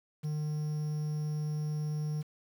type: tone with quantisation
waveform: triangle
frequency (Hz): 151.5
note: D#3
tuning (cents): -46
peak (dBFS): -29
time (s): 0.23-2.23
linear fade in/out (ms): 20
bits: 9
effects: none